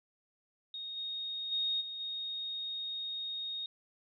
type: tone with level steps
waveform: sine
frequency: 3724 Hz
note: A#7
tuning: 2 cents flat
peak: -39 / -36 / -30 / -39 / -36 dBFS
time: 0.74-3.66 s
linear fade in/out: 2 ms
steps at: 0.96 / 1.51 / 1.8 / 1.99 s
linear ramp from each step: 20 ms
effects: none